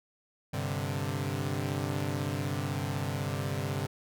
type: chord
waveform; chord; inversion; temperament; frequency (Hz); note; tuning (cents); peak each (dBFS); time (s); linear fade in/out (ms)
sawtooth; G suspended fourth; none; equal; 98 / 130.81 / 146.83; G2 / C3 / D3; 0 / 0 / 0; -31; 0.53-3.87; 10
effects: none